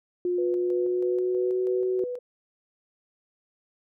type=tone with pitch glide; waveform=sine; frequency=356.4 to 373.9 Hz; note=F4 to F#4; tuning=+35 to +18 cents; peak=-23 dBFS; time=0.25-2.04 s; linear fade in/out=2 ms; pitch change=+83 cents; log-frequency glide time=0.52-1.68 s
type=tone with tremolo; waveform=sine; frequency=493.9 Hz; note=B4; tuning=in tune; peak=-29 dBFS; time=0.38-2.19 s; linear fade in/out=5 ms; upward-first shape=square; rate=3.1 Hz; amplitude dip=50%
effects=none